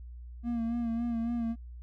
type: tone with vibrato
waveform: triangle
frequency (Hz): 233.1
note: A#3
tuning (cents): 0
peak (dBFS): -27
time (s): 0.43-1.56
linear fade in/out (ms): 50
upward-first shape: sine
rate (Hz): 3.6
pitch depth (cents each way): 40
effects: added 60 Hz sine -42 dBFS peak until 1.82 s